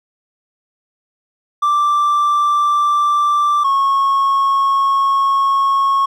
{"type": "tone pair in turn", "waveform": "triangle", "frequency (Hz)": [1174.7, 1096], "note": ["D6", "C#6"], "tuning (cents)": [0, -20], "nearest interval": "minor second", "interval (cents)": 120, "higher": "first", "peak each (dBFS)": -9, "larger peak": "neither", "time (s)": [[1.62, 3.64], [3.64, 6.06]], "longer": "second", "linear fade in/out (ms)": 10, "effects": ["tanh soft clip ceiling -5 dBFS"]}